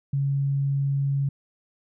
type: tone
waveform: sine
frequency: 139 Hz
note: C#3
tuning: 5 cents sharp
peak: -21 dBFS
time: 0.13-1.29 s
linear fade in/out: 5 ms
effects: none